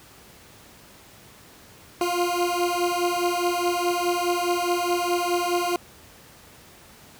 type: beating tone pair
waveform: 20% pulse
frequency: 349.2 / 354 Hz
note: F4 / F4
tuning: 0 / +23 cents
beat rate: 4.8 Hz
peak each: -20 dBFS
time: 2.01-5.76 s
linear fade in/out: 2 ms
effects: pink hiss -49 dBFS RMS until 7.19 s + high-pass 60 Hz 12 dB/octave